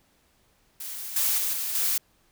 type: noise with level steps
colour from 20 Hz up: blue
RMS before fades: -36 / -24 / -27 / -30 / -25 dBFS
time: 0.8-1.98 s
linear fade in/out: 5 ms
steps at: 1.16 / 1.38 / 1.53 / 1.75 s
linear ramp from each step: 2 ms
effects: pink hiss -65 dBFS RMS until 2.31 s